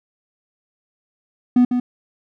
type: tone with echo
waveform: triangle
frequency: 246.9 Hz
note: B3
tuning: in tune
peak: -7 dBFS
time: 1.56-1.65 s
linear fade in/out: 5 ms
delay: 150 ms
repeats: 1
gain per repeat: -7 dB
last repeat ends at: 1.8 s
effects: tanh soft clip ceiling -3 dBFS